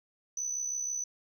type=tone with amplitude modulation; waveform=sine; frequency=6000 Hz; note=F#8; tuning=23 cents sharp; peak=-27 dBFS; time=0.37-1.04 s; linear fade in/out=5 ms; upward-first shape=sine; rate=66.3 Hz; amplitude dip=65%; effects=tanh soft clip ceiling -28 dBFS